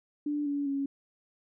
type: tone with pitch steps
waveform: sine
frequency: 293.7 / 285.3 / 277.2 Hz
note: D4 / C#4 / C#4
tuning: 0 / +50 / 0 cents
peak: -28 dBFS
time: 0.26-0.86 s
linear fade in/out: 5 ms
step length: 200 ms
effects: none